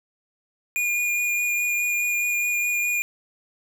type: tone with vibrato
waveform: square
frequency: 2431 Hz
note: D#7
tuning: 41 cents flat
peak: -22 dBFS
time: 0.76-3.02 s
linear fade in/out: 0 ms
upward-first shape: sine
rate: 4.8 Hz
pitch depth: 13 cents each way
effects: none